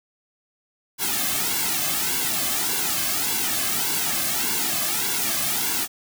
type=noise with flanger; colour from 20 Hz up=white; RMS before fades=-24 dBFS; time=0.98-5.88 s; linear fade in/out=50 ms; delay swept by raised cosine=1.6 to 2.15 ms; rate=1.7 Hz; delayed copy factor=-0.85; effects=none